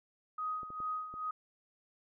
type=tone with tremolo; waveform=sine; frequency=1253 Hz; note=D#6; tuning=12 cents sharp; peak=-33 dBFS; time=0.38-1.31 s; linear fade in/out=5 ms; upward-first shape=sine; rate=2.4 Hz; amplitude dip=70%
type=clicks; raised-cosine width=2 ms; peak=-38 dBFS; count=4; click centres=0.632 / 0.704 / 0.803 / 1.14 s
effects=none